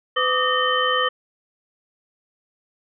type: tone cluster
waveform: sine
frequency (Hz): 506 / 1167 / 1247 / 1832 / 3068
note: B4 / D6 / D#6 / A#6 / G7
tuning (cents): +42 / -11 / +3 / -31 / -38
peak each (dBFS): -24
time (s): 0.16-1.09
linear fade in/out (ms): 10
effects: none